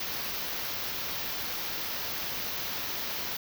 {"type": "band-stop noise", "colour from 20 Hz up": "white", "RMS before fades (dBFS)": -34, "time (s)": [0, 3.37], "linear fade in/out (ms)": 5, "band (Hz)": [6000, 13000], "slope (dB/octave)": 48, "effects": []}